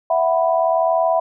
sine chord, E suspended second, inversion none, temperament equal, 659.3 / 740 / 987.8 Hz, E5 / F#5 / B5, 0 / 0 / 0 cents, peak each -16 / -20 / -22 dBFS, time 0.1-1.2 s, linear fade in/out 5 ms, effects none

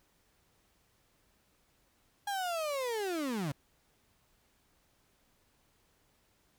35% pulse linear sweep, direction down, 824 to 130 Hz, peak -31 dBFS, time 2.27-3.52 s, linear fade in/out 5 ms, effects pink hiss -71 dBFS RMS until 6.58 s

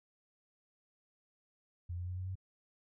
sine tone with pitch steps, 87.31 / 88.94 / 90.6 / 92.29 / 94.01 Hz, F2 / F2 / F#2 / F#2 / F#2, 0 / +32 / -36 / -4 / +28 cents, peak -37 dBFS, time 1.89-2.355 s, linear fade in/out 10 ms, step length 93 ms, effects none

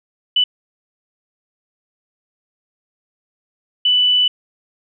sine tone bursts at uneven times, 2981 Hz, F#7, 12 cents sharp, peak -11 dBFS, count 2, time 0.36-0.44 / 3.85-4.28 s, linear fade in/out 5 ms, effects none

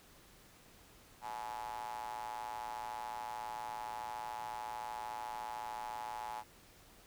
square tone with high-pass filter, 56.8 Hz, A#1, 44 cents flat, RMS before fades -43 dBFS, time 1.21-6.44 s, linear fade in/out 50 ms, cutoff 860 Hz, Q 8.6, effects pink hiss -61 dBFS RMS until 7.06 s

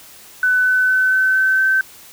sine tone with pitch steps, 1500 / 1508.7 / 1517.4 / 1526.2 / 1535.1 / 1544 Hz, F#6 / F#6 / F#6 / G6 / G6 / G6, +23 / +33 / +43 / -47 / -37 / -27 cents, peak -12 dBFS, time 0.43-1.81 s, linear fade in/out 2 ms, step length 230 ms, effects white hiss -42 dBFS RMS until 2.12 s

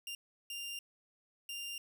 sawtooth tone bursts at uneven times, 2794 Hz, F7, in tune, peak -37 dBFS, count 3, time 0.07-0.15 / 0.5-0.79 / 1.49-1.78 s, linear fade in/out 2 ms, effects none

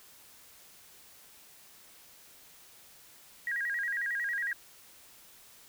sine tone with vibrato, 1760 Hz, A6, in tune, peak -30 dBFS, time 3.47-4.53 s, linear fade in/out 2 ms, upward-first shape square, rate 11 Hz, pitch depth 140 cents each way, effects white hiss -56 dBFS RMS until 5.68 s

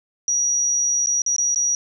sine tone with dropouts, 5780 Hz, F#8, 41 cents flat, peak -17 dBFS, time 0.28-1.75 s, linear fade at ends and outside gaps 1 ms, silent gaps 1.061-1.071 / 1.219-1.263 / 1.363-1.382 / 1.546-1.559 s, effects none

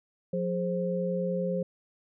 sine tone cluster, 179.5 / 414.9 / 525 Hz, F3 / G#4 / C5, +48 / -2 / +6 cents, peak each -30 / -36 / -30 dBFS, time 0.33-1.63 s, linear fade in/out 5 ms, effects none

